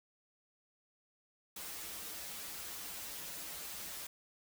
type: noise with comb filter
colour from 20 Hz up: white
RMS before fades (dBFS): -45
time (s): 1.56-4.07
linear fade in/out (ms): 5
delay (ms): 7.9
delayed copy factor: -0.9
effects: none